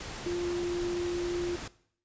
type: tone in noise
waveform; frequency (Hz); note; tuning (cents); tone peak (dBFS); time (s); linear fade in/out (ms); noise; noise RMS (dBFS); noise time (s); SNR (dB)
sine; 349.9; F4; +3; -29; 0.26-1.56; 5; pink; -40; 0-1.68; +8
effects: noise-tail reverb RT60 0.6 s tail -18 dB re dry + resampled to 16000 Hz